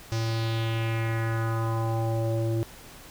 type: tone with low-pass filter sweep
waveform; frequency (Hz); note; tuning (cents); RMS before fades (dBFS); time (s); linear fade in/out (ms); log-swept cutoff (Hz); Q
square; 113.2; A2; +50; -27; 0.12-2.63; 0; 5800 to 410; 2.8
effects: pink hiss -47 dBFS RMS until 3.1 s